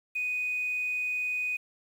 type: tone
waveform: sine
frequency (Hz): 2489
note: D#7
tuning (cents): 0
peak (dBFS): -27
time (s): 0.15-1.57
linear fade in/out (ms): 10
effects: tanh soft clip ceiling -23 dBFS + 9-bit